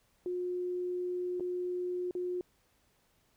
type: tone with dropouts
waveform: sine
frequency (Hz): 359.1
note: F4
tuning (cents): +48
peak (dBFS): -32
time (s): 0.26-2.41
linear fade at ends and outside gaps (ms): 1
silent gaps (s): 1.398-1.406 / 2.11-2.151
effects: pink hiss -71 dBFS RMS until 3.36 s